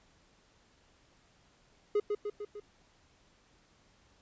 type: tone with echo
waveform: triangle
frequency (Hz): 415.3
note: G#4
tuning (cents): 0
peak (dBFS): -23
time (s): 1.95-2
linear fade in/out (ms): 5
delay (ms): 150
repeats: 4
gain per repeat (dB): -4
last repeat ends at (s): 2.6
effects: pink hiss -66 dBFS RMS until 4.21 s + resampled to 16000 Hz